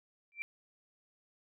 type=tone with exponential growth; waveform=sine; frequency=2349 Hz; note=D7; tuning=in tune; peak=-31 dBFS; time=0.32-0.42 s; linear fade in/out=0 ms; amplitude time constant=21 ms; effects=none